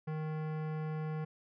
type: tone with hard clipping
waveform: sine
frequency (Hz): 155.56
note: D#3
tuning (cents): 0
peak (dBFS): -37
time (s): 0.07-1.25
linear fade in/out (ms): 10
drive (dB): 18
effects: resampled to 11025 Hz